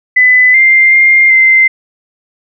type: tone with pitch steps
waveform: sine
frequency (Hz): 2005 / 2097 / 2112 / 2078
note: B6 / C7 / C7 / C7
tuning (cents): +26 / +3 / +16 / -12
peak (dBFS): -3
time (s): 0.16-1.68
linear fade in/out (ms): 10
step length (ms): 380
effects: none